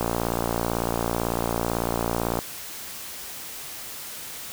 click train, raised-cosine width 1 ms, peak -10 dBFS, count 139, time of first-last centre 0.01-2.389 s, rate 58 Hz, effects white hiss -37 dBFS RMS until 4.52 s

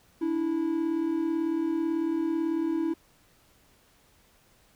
triangle tone pair together, 290 / 328.1 Hz, D4 / E4, -22 / -8 cents, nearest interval major second, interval 214 cents, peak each -30 / -24 dBFS, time 0.21-2.94 s, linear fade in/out 10 ms, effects pink hiss -62 dBFS RMS until 4.75 s

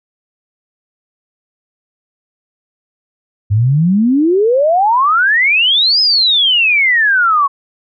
sine exponential two-way sweep, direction up then down, 98 to 5160 to 1087 Hz, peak -8 dBFS, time 3.5-7.48 s, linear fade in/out 20 ms, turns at 6.01 s, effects none

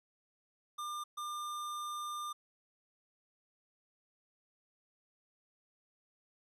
square tone bursts at uneven times, 1200 Hz, D6, 37 cents sharp, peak -39 dBFS, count 2, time 0.78-1.04 / 1.17-2.33 s, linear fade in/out 10 ms, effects resampled to 32000 Hz + 13-bit

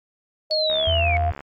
sine tone with pitch glide, 622.3 to 698.5 Hz, D#5 to F5, 0 to 0 cents, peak -21 dBFS, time 0.5-1.31 s, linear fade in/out 20 ms, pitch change +200 cents, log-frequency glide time 0.72-1.11 s
sine linear sweep, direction down, 4455 to 2186 Hz, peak -21 dBFS, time 0.51-1.17 s, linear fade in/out 0 ms
click train, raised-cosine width 0.5 ms, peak -20 dBFS, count 51, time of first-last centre 0.7-1.406 s, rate 70.8 Hz
sine tone, 82.41 Hz, E2, in tune, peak -20 dBFS, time 0.87-1.32 s, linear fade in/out 5 ms
effects MP3 96 kbps

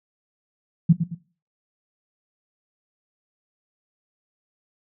sine tone with echo, 167.4 Hz, E3, 27 cents sharp, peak -9 dBFS, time 0.89-0.93 s, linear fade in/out 10 ms, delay 110 ms, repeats 2, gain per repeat -9 dB, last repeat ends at 1.15 s, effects noise-tail reverb RT60 0.4 s tail -19 dB re dry

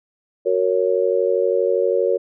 sine chord, F# major, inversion none, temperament just, 370 / 462.5 / 555 Hz, F#4 / A#4 / C#5, 0 / -14 / +2 cents, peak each -21 / -19 / -20 dBFS, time 0.45-2.18 s, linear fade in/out 20 ms, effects none

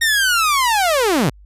sawtooth linear sweep, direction down, 1864.7 to 110.6 Hz, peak -10 dBFS, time 0.01-1.3 s, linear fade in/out 10 ms, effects added 50 Hz sine -41 dBFS peak until 1.45 s + resampled to 32000 Hz

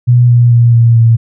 sine tone with pitch steps, 122.1 / 120.28 / 118.49 / 116.72 / 114.98 Hz, B2 / B2 / A#2 / A#2 / A#2, -19 / -45 / +29 / +3 / -23 cents, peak -3 dBFS, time 0.07-1.17 s, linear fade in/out 20 ms, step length 220 ms, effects none

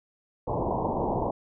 white low-pass noise, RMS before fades -28 dBFS, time 0.47-1.31 s, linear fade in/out 5 ms, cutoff 1000 Hz, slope 96 dB/octave, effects none

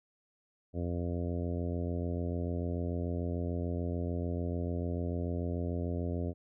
harmonic tone, 86.8 Hz, F2, 10 cents flat, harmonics 1 / 2 / 3 / 4 / 5 / 6 / 7 / 8, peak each -34 / -39 / -39 / -43 / -43 / -46 / -45 / -52 dBFS, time 0.73-6.34 s, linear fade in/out 50 ms, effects none

